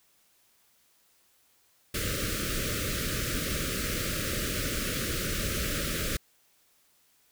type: band-stop noise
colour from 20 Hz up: pink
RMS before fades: -31 dBFS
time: 1.94-6.17 s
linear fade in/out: 5 ms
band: 610 to 1200 Hz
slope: 96 dB/octave
effects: white hiss -66 dBFS RMS until 7.31 s